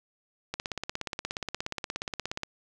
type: click train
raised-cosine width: 0.2 ms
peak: -15 dBFS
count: 33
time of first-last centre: 0.54-2.433 s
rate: 16.9 Hz
effects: none